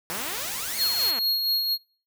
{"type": "noise", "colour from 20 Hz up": "white", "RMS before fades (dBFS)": -33, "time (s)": [0.1, 1.11], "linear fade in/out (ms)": 2}
{"type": "exponential two-way sweep", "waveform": "5% pulse", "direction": "up then down", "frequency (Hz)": [158.3, 2305, 212.1], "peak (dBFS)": -22, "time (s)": [0.1, 1.19], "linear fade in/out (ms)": 0, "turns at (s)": 0.77}
{"type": "tone with tremolo", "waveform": "square", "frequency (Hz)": 4290, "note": "C8", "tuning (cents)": 42, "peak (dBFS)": -21, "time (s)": [0.77, 1.78], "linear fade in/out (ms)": 50, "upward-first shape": "sine", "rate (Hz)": 4.3, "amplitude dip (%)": 40}
{"effects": ["noise-tail reverb RT60 0.4 s tail -21 dB re dry"]}